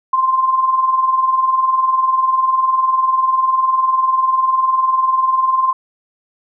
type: tone with tremolo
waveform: sine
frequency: 1046.5 Hz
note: C6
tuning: in tune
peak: -9 dBFS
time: 0.13-5.73 s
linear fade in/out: 5 ms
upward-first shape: sine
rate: 20 Hz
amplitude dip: 60%
effects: none